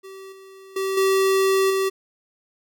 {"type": "tone with level steps", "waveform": "square", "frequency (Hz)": 385.2, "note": "G4", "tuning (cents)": -30, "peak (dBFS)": [-38, -43, -23, -17, -20], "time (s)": [0.03, 1.9], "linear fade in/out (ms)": 20, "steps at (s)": [0.32, 0.76, 0.97, 1.7], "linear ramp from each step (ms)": 5, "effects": []}